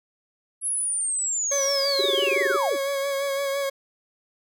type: linear sweep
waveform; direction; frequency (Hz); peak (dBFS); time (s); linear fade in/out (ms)
sine; down; 10910 to 224.3; -23; 0.61-2.77; 50
type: tone with vibrato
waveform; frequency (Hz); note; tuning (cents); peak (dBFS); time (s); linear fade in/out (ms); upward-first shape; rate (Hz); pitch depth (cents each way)
40% pulse; 554.4; C#5; 0; -23; 1.51-3.7; 10; sine; 5.9; 27
type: tone bursts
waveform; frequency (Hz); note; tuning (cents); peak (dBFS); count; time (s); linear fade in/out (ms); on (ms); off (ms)
sine; 392; G4; 0; -21; 13; 1.99-2.565; 5; 23; 23
effects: none